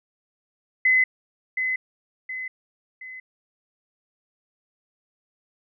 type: tone with echo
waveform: sine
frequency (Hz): 2032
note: B6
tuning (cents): +49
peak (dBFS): -15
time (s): 0.85-1.04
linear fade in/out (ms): 5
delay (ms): 720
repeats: 3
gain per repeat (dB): -7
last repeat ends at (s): 3.2
effects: none